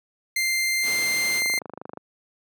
sawtooth tone, 2093 Hz, C7, in tune, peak -18 dBFS, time 0.36-1.59 s, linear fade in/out 5 ms
pink noise, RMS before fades -35 dBFS, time 0.82-1.43 s, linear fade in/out 50 ms
click train, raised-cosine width 1 ms, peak -21 dBFS, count 15, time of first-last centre 1.42-1.973 s, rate 25.3 Hz
effects high-pass 200 Hz 12 dB/octave

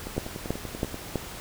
two click trains, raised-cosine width 2 ms, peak -12 / -21 dBFS, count 4 / 10, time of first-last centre 0.18-1.157 / 0.07-0.944 s, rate 3.07 / 10.3 Hz, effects pink hiss -40 dBFS RMS until 1.4 s

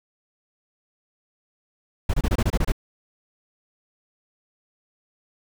brown noise bursts, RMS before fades -20 dBFS, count 9, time 2.09-2.721 s, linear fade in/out 5 ms, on 47 ms, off 26 ms, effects none

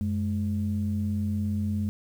sine tone pair together, 92.84 / 210 Hz, F#2 / G#3, +6 / +19 cents, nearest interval octave + major second, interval 1413 cents, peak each -27 dBFS, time 0.01-1.89 s, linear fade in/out 0 ms, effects tanh soft clip ceiling -18 dBFS + 9-bit

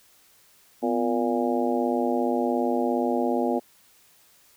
harmonic tone with a mistuned harmonic, 117.2 Hz, A#2, 10 cents sharp, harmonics 2 / 3 / 4 / 5 / 6 / 7, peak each -26 / -28 / -29 / -30 / -31 / -31 dBFS, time 0.82-3.6 s, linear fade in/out 20 ms, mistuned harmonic 2, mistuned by +110 cents, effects white hiss -58 dBFS RMS until 4.56 s

